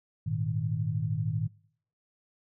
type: chord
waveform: sine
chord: Ab suspended second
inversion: none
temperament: equal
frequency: 103.83 / 116.54 / 155.56 Hz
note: Ab2 / Bb2 / Eb3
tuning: 0 / 0 / 0 cents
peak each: -33 / -32 / -31 dBFS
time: 0.26-1.48 s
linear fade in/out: 10 ms
effects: noise-tail reverb RT60 0.6 s tail -23 dB re dry